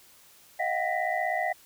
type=tone cluster; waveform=sine; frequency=629 / 709 / 765 / 1873 / 1984 Hz; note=D#5 / F5 / G5 / A#6 / B6; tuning=+19 / +26 / -42 / +8 / +7 cents; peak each=-33 / -30 / -32 / -36 / -32 dBFS; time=0.59-1.53 s; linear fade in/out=10 ms; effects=white hiss -56 dBFS RMS until 1.65 s